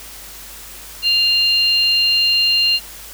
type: tone pair together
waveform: sine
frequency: 2794 / 4186 Hz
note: F7 / C8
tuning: 0 / 0 cents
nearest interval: perfect fifth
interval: 700 cents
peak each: -15 dBFS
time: 1.02-2.8 s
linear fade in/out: 50 ms
effects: added 50 Hz sine -43 dBFS peak until 3.13 s + white hiss -36 dBFS RMS until 3.13 s